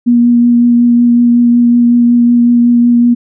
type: tone with vibrato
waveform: sine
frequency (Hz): 239.2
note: A#3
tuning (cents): +45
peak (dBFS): -4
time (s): 0.06-3.15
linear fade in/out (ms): 20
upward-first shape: triangle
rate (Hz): 5.4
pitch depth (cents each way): 15
effects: none